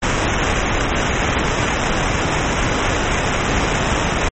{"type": "noise with sample-and-hold", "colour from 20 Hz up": "pink", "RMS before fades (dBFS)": -18, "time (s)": [0.02, 4.29], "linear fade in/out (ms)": 10, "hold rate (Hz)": 4410, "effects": ["MP3 32 kbps"]}